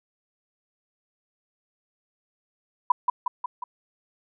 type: tone with echo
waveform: sine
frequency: 987.8 Hz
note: B5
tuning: in tune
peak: -13 dBFS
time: 2.9-2.92 s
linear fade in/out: 5 ms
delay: 180 ms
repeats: 4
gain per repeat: -4 dB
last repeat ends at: 3.64 s
effects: none